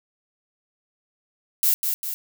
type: noise with echo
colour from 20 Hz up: violet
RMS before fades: -19 dBFS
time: 1.63-1.74 s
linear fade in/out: 0 ms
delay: 200 ms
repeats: 2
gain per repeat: -5 dB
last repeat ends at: 2.14 s
effects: none